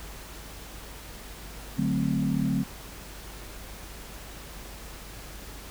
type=chord; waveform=sine; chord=D dominant seventh; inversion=none; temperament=equal; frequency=146.83 / 185 / 220 / 261.6 Hz; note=D3 / F#3 / A3 / C4; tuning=0 / 0 / 0 / 0 cents; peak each=-29 dBFS; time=1.77-2.64 s; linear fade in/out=20 ms; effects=added 50 Hz sine -44 dBFS peak until 5.7 s + pink hiss -44 dBFS RMS until 5.7 s